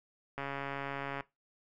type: click train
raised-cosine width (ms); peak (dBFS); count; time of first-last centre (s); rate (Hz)
0.5; -23; 116; 0.38-1.207; 139
effects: noise-tail reverb RT60 0.2 s tail -19 dB re dry